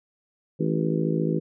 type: harmonic tone with a mistuned harmonic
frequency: 54.2 Hz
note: A1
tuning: 25 cents flat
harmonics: 3 / 4 / 5 / 6 / 7 / 8 / 9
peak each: -25 / -30 / -31 / -29 / -30 / -36 / -33 dBFS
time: 0.59-1.4 s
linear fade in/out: 20 ms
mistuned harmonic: 8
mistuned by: -54 cents
effects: none